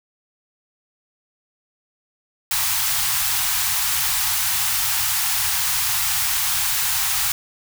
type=band-stop noise; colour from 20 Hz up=white; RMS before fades=-21 dBFS; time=2.51-7.32 s; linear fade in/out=2 ms; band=140 to 740 Hz; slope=96 dB/octave; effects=none

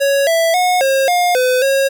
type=tone with pitch steps; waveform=square; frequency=556 / 661 / 726 / 538 / 711 / 506 / 544 Hz; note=C#5 / E5 / F#5 / C5 / F5 / B4 / C#5; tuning=+5 / +5 / -33 / +48 / +31 / +42 / -33 cents; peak=-12 dBFS; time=0-1.89 s; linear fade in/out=20 ms; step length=270 ms; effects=none

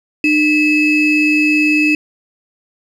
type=ring-modulated tone; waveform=triangle; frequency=1147 Hz; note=D6; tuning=41 cents flat; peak=-5 dBFS; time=0.24-1.95 s; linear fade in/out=2 ms; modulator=1450 Hz; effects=none

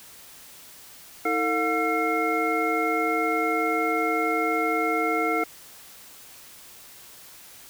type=tone cluster; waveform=sine; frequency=318.5 / 449.3 / 716 / 1350 / 2147 Hz; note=D#4 / A4 / F5 / E6 / C7; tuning=+41 / +36 / +43 / +41 / +44 cents; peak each=-28 dBFS; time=1.25-5.44 s; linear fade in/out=5 ms; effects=white hiss -47 dBFS RMS until 7.69 s

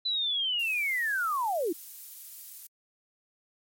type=linear sweep; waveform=sine; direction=down; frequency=4028 to 294.9 Hz; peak=-26 dBFS; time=0.05-1.73 s; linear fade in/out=10 ms
type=noise; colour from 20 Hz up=violet; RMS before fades=-43 dBFS; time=0.59-2.67 s; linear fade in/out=5 ms
effects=MP3 64 kbps

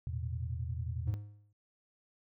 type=chord; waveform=sine; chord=E suspended fourth; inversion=none; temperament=equal with one note detuned; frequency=82.41 / 112.57 / 123.47 Hz; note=E2 / A2 / B2; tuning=0 / +40 / 0 cents; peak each=-37 / -40 / -40 dBFS; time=0.07-1.14 s; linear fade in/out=0 ms
type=tone with exponential decay; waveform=triangle; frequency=103.4 Hz; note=G#2; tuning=7 cents flat; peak=-28 dBFS; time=1.07-1.53 s; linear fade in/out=5 ms; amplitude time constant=99 ms
effects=none

